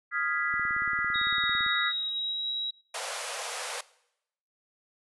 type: chord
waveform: sine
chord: F half-diminished seventh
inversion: third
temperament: equal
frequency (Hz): 1244.5 / 1396.9 / 1661.2 / 1975.5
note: Eb6 / F6 / Ab6 / Cb7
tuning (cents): 0 / 0 / 0 / 0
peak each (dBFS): -34 / -32 / -32 / -31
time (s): 0.11-1.93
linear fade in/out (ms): 50
type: click train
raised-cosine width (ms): 3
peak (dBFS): -34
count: 21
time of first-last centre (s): 0.54-1.664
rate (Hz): 17.8
type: tone with pitch glide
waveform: sine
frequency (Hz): 3772 to 3858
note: A#7 to B7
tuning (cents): +20 to -41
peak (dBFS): -29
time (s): 1.14-2.71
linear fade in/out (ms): 10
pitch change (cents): +39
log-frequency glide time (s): 1.58-2.49
type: band-pass noise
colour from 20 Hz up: pink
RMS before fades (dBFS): -36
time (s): 2.94-3.81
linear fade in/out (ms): 5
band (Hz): 470 to 11000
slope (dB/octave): 96
effects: noise-tail reverb RT60 0.8 s tail -20 dB re dry